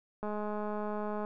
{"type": "click train", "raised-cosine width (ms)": 1, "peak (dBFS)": -24, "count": 215, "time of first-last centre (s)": [0.23, 1.249], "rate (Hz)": 210, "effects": []}